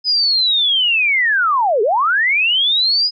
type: linear two-way sweep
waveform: sine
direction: down then up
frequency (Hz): 5050 to 392 to 5050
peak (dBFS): -12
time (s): 0.04-3.11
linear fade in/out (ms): 50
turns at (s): 1.82
effects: none